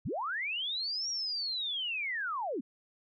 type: linear two-way sweep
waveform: sine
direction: up then down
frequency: 63.3 to 5690 to 211.7 Hz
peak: -32 dBFS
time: 0.05-2.61 s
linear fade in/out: 10 ms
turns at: 1.09 s
effects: none